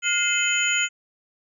sine tone cluster, 1423 / 2087 / 2578 / 3053 / 6850 Hz, F6 / C7 / E7 / G7 / A8, +32 / -5 / -39 / -46 / -47 cents, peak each -26 dBFS, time 0.02-0.89 s, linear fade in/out 50 ms, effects none

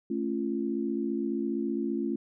sine chord, A augmented, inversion none, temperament just, 220 / 275 / 343.8 Hz, A3 / C#4 / E#4, 0 / -14 / -27 cents, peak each -32 dBFS, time 0.1-2.16 s, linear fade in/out 5 ms, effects none

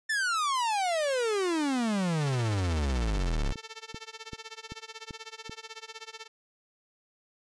45% pulse exponential sweep, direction down, 1800 to 32 Hz, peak -26 dBFS, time 0.09-3.53 s, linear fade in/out 10 ms
5% pulse tone with tremolo, 445.4 Hz, A4, 21 cents sharp, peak -27 dBFS, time 2.2-6.28 s, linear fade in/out 20 ms, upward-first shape sine, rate 16 Hz, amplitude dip 95%
click train, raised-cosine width 3 ms, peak -27 dBFS, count 7, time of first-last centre 3.17-5.496 s, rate 2.58 Hz
effects resampled to 22050 Hz

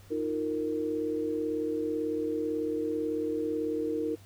sine chord, Eb suspended second, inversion none, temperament equal with one note detuned, 311.1 / 349.2 / 461.1 Hz, Eb4 / F4 / Bb4, 0 / 0 / -19 cents, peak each -32 / -37 / -31 dBFS, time 0.1-4.16 s, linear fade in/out 20 ms, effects added 99 Hz sine -52 dBFS peak until 4.25 s + pink hiss -58 dBFS RMS until 4.25 s

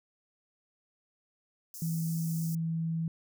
white high-pass noise, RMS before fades -44 dBFS, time 1.74-2.55 s, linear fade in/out 2 ms, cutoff 5200 Hz, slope 48 dB/octave
sine tone, 163.6 Hz, E3, 13 cents flat, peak -29 dBFS, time 1.82-3.08 s, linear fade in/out 2 ms
effects none

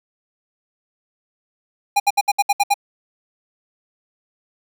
square tone bursts, 811 Hz, G#5, 41 cents flat, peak -13 dBFS, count 8, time 1.96-2.742 s, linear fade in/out 10 ms, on 40 ms, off 66 ms, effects none

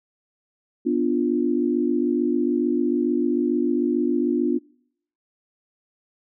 sine chord, B diminished, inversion none, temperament equal, 246.9 / 293.7 / 349.2 Hz, B3 / D4 / F4, 0 / 0 / 0 cents, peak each -23 dBFS, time 0.85-4.59 s, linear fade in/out 20 ms, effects noise-tail reverb RT60 0.7 s tail -26 dB re dry

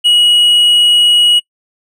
sine tone with tanh clipping, 2908 Hz, F#7, 31 cents flat, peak -7 dBFS, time 0.04-1.4 s, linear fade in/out 20 ms, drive 5 dB, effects noise-tail reverb RT60 0.1 s tail -25 dB re dry

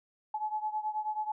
sine beating tone pair, 853 / 862.3 Hz, G#5 / A5, +46 / -35 cents, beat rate 9.3 Hz, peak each -33 / -36 dBFS, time 0.34-1.32 s, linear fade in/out 5 ms, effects none

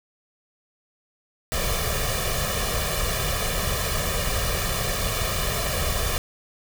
pink noise with comb filter, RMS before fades -25 dBFS, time 1.52-6.18 s, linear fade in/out 0 ms, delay 1.7 ms, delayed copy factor +0.8, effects none

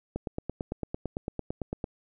click train, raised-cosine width 2 ms, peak -18 dBFS, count 16, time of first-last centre 0.16-1.842 s, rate 8.92 Hz, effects none

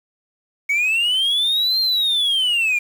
sine linear two-way sweep, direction up then down, 2217 to 4207 to 2373 Hz, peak -13 dBFS, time 0.69-2.79 s, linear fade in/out 10 ms, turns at 1.8 s, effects tanh soft clip ceiling -15 dBFS + 7-bit

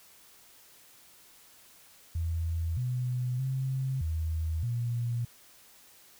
sine tone with pitch steps, 82.8 / 124.9 / 132.4 / 80.2 / 119 Hz, E2 / B2 / C3 / E2 / A#2, +8 / +20 / +21 / -47 / +36 cents, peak -28 dBFS, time 2.15-5.25 s, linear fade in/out 5 ms, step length 620 ms, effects white hiss -57 dBFS RMS until 6.19 s

